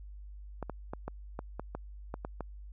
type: clicks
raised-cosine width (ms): 1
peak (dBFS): -23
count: 10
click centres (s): 0.627 / 0.697 / 0.935 / 1.08 / 1.391 / 1.596 / 1.75 / 2.141 / 2.249 / 2.407
effects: added 50 Hz sine -44 dBFS peak until 2.72 s